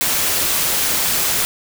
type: noise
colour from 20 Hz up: white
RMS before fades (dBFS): -18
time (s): 0.01-1.45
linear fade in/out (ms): 0
effects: none

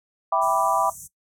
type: chord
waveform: sine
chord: E minor seventh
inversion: none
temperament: equal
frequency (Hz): 659.3 / 784 / 987.8 / 1174.7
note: E5 / G5 / B5 / D6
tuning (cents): 0 / 0 / 0 / 0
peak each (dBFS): -24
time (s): 0.32-0.9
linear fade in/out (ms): 5
type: band-stop noise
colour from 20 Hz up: white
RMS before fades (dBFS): -36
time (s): 0.41-1.08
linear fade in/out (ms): 20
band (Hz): 200 to 6000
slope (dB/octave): 96
effects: noise-tail reverb RT60 0.1 s tail -17 dB re dry + low-pass 11000 Hz 12 dB/octave

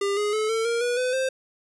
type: tone with pitch steps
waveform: square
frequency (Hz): 400 / 415.8 / 432.2 / 449.2 / 467 / 485.4 / 504.6 / 524.5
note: G4 / G#4 / A4 / A4 / A#4 / B4 / B4 / C5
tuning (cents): +35 / +2 / -31 / +36 / +3 / -30 / +37 / +4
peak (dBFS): -23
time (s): 0.01-1.29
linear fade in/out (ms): 5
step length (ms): 160
effects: resampled to 24000 Hz

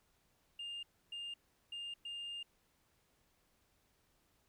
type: tone bursts at uneven times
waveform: sine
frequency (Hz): 2812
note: F7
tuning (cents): +11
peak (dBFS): -40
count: 4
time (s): 0.59-0.83 / 1.12-1.34 / 1.72-1.94 / 2.05-2.43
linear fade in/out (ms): 5
effects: tanh soft clip ceiling -40 dBFS + pink hiss -75 dBFS RMS until 4.48 s

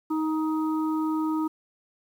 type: harmonic tone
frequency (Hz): 313.8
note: D#4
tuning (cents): +15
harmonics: 1 / 3 / 4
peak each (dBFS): -24 / -34 / -36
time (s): 0.1-1.48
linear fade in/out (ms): 10
effects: 9-bit

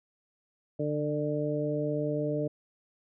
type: harmonic tone with a mistuned harmonic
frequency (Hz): 149.1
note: D3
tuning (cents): +27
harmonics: 1 / 2 / 3 / 4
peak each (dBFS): -33 / -33 / -33 / -33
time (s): 0.79-2.48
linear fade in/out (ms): 10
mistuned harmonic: 1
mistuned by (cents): -19
effects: none

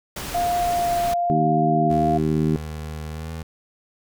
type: noise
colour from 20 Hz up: pink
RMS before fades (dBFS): -31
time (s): 0.16-1.14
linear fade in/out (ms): 5
type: tone with vibrato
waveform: sine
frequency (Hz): 698.5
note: F5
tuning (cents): 0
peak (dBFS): -19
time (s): 0.34-2.18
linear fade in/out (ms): 10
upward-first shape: sine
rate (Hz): 1.1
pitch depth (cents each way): 11
type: harmonic tone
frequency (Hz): 77.78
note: D#2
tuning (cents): 0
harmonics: 2 / 3 / 4 / 5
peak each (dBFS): -22 / -24 / -25 / -26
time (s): 1.3-2.56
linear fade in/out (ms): 0
type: tone with pitch glide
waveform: 25% pulse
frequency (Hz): 77.3 to 81.14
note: D#2 to E2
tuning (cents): -11 to -27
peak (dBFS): -26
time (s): 1.9-3.43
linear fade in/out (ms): 5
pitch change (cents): +84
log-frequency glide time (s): 3.1-3.31
effects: none

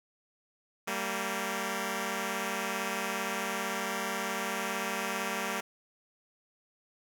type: tone pair together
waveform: 5% pulse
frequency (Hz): 194.58 / 230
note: G3 / A#3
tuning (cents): -13 / -23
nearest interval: minor third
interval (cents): 290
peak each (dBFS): -23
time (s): 0.87-5.61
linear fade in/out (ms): 10
effects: none

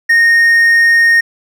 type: tone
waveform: triangle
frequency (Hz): 1851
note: A#6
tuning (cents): -13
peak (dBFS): -4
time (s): 0.09-1.21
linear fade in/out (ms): 10
effects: none

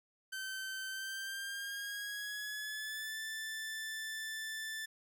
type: tone with pitch glide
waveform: sawtooth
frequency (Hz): 1543 to 1762.2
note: G6 to A6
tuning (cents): -28 to +2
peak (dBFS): -36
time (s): 0.32-4.86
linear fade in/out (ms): 10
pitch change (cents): +230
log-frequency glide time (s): 0.89-3.19
effects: none

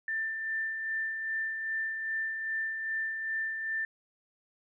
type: tone with tremolo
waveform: sine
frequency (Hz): 1782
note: A6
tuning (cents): +22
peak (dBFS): -29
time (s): 0.08-3.85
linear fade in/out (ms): 2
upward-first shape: sine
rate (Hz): 2.5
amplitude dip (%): 40
effects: none

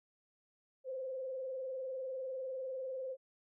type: tone with vibrato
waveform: sine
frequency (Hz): 522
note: C5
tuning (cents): -4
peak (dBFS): -38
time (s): 0.84-3.17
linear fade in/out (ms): 50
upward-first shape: sine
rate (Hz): 20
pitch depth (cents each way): 59
effects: none

